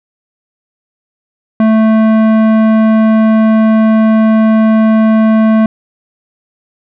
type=tone with tanh clipping; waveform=sine; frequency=220 Hz; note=A3; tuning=in tune; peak=-7 dBFS; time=1.6-5.66 s; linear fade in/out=2 ms; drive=15 dB; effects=none